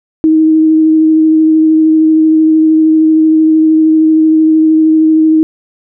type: tone with vibrato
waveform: sine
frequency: 315.6 Hz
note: D#4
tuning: 25 cents sharp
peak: -4 dBFS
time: 0.24-5.43 s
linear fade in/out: 0 ms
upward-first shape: sine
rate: 13 Hz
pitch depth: 13 cents each way
effects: none